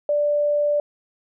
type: tone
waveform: sine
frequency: 587.3 Hz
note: D5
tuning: in tune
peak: -17 dBFS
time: 0.09-0.8 s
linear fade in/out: 2 ms
effects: none